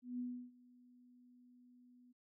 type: tone with ADSR envelope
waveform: sine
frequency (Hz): 246.9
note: B3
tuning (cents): 0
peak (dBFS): -38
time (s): 0.02-2.13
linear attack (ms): 170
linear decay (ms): 320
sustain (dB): -24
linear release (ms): 19
effects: none

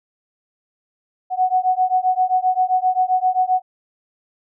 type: beating tone pair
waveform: sine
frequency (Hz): 737 / 744.6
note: F#5 / F#5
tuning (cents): -7 / +11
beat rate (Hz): 7.6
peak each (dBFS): -18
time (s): 1.3-3.62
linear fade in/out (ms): 50
effects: none

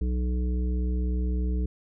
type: harmonic tone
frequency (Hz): 61.74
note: B1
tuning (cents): 0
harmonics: 1 / 3 / 5 / 7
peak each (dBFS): -24 / -34 / -38 / -41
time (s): 0.01-1.66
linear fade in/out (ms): 5
effects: none

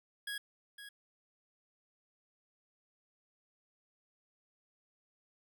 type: tone with echo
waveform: 25% pulse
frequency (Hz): 1658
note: G#6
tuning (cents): -3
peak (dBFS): -34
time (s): 0.27-0.38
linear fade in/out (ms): 5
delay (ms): 510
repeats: 1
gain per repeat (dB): -10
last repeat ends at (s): 0.89
effects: none

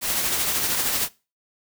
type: noise with tremolo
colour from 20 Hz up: white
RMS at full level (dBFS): -22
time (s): 0.01-1.09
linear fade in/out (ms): 50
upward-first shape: triangle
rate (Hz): 13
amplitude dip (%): 40
effects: noise-tail reverb RT60 0.3 s tail -21 dB re dry

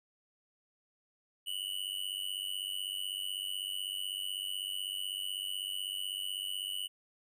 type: tone with amplitude modulation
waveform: square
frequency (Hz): 2960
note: F#7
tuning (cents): 0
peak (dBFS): -32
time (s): 1.46-6.88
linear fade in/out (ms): 20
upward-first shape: sine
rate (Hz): 96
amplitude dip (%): 100
effects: none

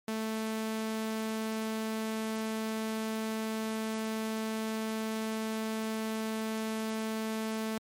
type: tone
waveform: sawtooth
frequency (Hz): 220.2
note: A3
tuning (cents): +2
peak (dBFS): -28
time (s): 0.08-7.78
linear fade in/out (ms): 2
effects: MP3 64 kbps

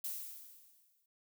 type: noise with exponential decay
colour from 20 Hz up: violet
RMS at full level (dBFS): -38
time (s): 0.04-1.06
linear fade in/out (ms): 5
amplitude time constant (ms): 220
effects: none

